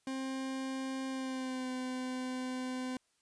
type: tone with pitch glide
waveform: 40% pulse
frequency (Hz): 264.8 to 255.5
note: C4 to C4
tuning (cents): +21 to -41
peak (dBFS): -35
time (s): 0.07-2.97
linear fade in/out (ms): 2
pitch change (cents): -62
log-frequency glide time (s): 1.08-1.7
effects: white hiss -75 dBFS RMS until 3.21 s + resampled to 22050 Hz